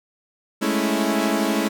sawtooth chord, A major seventh, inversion third, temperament equal, 207.7 / 220 / 277.2 / 329.6 Hz, G#3 / A3 / C#4 / E4, 0 / 0 / 0 / 0 cents, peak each -21 dBFS, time 0.61-1.69 s, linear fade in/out 20 ms, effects none

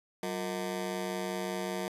20% pulse ring-modulated tone, 273.6 Hz, C#4, 23 cents flat, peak -25 dBFS, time 0.23-1.88 s, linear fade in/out 0 ms, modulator 84.2 Hz, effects resampled to 32000 Hz

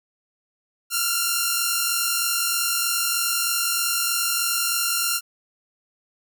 5% pulse tone pair together, 1364 / 1407.2 Hz, F6 / F6, -41 / +13 cents, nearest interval minor second, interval 54 cents, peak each -12 dBFS, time 0.9-5.21 s, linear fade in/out 50 ms, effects none

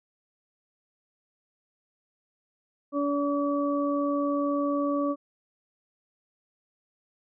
harmonic tone, 286 Hz, D4, 46 cents flat, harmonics 1 / 2 / 4, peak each -26 / -29 / -32 dBFS, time 2.92-5.16 s, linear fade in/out 50 ms, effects none

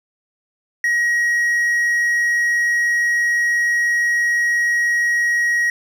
triangle tone, 1897 Hz, A#6, 30 cents sharp, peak -13 dBFS, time 0.84-5.7 s, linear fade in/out 2 ms, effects none

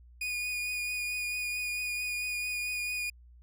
40% pulse tone with vibrato, 2458 Hz, D#7, 22 cents flat, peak -31 dBFS, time 0.21-3.1 s, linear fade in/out 5 ms, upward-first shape triangle, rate 4.5 Hz, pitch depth 18 cents each way, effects added 60 Hz sine -52 dBFS peak until 3.42 s

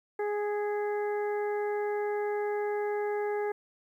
harmonic tone with a mistuned harmonic, 415.3 Hz, G#4, in tune, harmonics 1 / 2 / 3 / 4 / 5, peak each -29 / -36 / -47 / -43 / -46 dBFS, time 0.19-3.52 s, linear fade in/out 5 ms, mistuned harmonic 5, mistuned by -20 cents, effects 11-bit

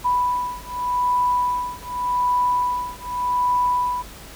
sine beating tone pair, 987.8 / 988.65 Hz, B5 / B5, 0 / +2 cents, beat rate 0.85 Hz, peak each -22 dBFS, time 0.04-4.03 s, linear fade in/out 20 ms, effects added 50 Hz sine -43 dBFS peak until 4.35 s + pink hiss -41 dBFS RMS until 4.35 s

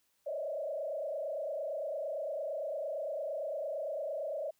sine tone with frequency modulation, 597 Hz, D5, 28 cents sharp, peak -34 dBFS, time 0.26-4.51 s, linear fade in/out 10 ms, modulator 28.8 Hz, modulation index 1.9, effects white hiss -75 dBFS RMS until 4.59 s

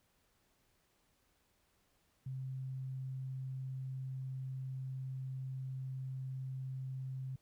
sine tone, 131.5 Hz, C3, 9 cents sharp, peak -39 dBFS, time 2.26-7.36 s, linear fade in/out 5 ms, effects pink hiss -75 dBFS RMS until 7.41 s

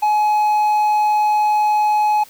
triangle tone, 845 Hz, G#5, 30 cents sharp, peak -11 dBFS, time 0.02-2.24 s, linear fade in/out 10 ms, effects white hiss -45 dBFS RMS until 2.29 s

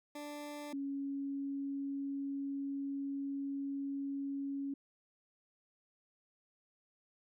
20% pulse / sine tone pair in turn, 293.7 / 277.6 Hz, D4 / C#4, 0 / +3 cents, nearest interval minor second, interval 97 cents, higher first, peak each -38 / -36 dBFS, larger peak second, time 0.15-0.73 / 0.73-4.74 s, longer second, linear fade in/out 5 ms, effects none

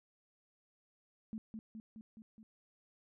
sine tone with echo, 220 Hz, A3, in tune, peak -39 dBFS, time 1.33-1.38 s, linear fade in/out 0 ms, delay 210 ms, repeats 5, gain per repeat -3 dB, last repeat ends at 2.43 s, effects none

